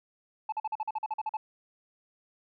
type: tone bursts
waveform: sine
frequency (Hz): 867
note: A5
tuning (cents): -26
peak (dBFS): -26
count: 12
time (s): 0.49-1.37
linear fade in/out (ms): 5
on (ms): 33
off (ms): 44
effects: tanh soft clip ceiling -28 dBFS